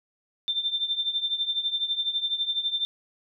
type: tone with tremolo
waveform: sine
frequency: 3574 Hz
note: A7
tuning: 26 cents sharp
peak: -21 dBFS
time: 0.48-2.85 s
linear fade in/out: 0 ms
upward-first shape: triangle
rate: 12 Hz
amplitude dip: 85%
effects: none